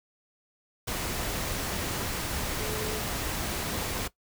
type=tone in noise; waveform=sine; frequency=430 Hz; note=A4; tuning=40 cents flat; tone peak=-35 dBFS; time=2.59-3 s; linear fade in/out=10 ms; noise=pink; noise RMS=-32 dBFS; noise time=0.87-4.08 s; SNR=-6 dB; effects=noise-tail reverb RT60 0.1 s tail -17 dB re dry